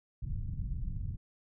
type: low-pass noise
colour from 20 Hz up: pink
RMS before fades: -36 dBFS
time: 0.22-1.17 s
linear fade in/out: 10 ms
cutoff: 150 Hz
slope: 24 dB/octave
effects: none